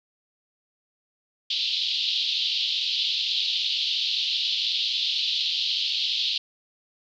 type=band-pass noise; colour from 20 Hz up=white; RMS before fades=-26 dBFS; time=1.5-6.38 s; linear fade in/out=5 ms; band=3000 to 4300 Hz; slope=48 dB/octave; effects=none